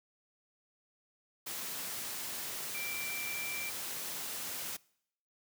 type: tone in noise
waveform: sine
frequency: 2349 Hz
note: D7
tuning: in tune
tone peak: -39 dBFS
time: 2.74-3.7 s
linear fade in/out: 10 ms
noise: white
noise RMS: -40 dBFS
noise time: 1.46-4.77 s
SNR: -2 dB
effects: noise-tail reverb RT60 0.7 s tail -24 dB re dry + high-pass 100 Hz 12 dB/octave